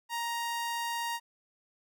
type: tone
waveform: sawtooth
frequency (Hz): 936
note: A#5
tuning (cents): +7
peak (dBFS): -28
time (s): 0.09-1.2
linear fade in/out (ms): 50
effects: none

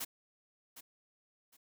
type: noise with echo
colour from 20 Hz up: white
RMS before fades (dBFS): -39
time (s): 0-0.05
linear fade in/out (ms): 10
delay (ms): 760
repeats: 2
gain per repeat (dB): -12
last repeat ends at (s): 1.57
effects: none

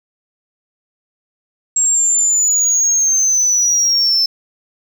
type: linear sweep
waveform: sine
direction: down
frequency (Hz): 7580 to 5274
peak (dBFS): -9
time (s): 1.76-4.26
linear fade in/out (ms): 5
effects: tanh soft clip ceiling -9 dBFS + 7-bit

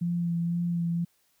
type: tone with vibrato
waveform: sine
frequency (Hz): 171.2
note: F3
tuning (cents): -34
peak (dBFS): -25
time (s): 0.01-1.05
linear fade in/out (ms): 10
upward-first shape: sine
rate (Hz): 2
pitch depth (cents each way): 20
effects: white hiss -69 dBFS RMS until 1.4 s

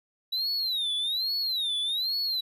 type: tone with vibrato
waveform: triangle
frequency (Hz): 3895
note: B7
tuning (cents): -25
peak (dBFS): -25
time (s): 0.32-2.41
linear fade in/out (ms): 10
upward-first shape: sine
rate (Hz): 1.2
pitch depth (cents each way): 210
effects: none

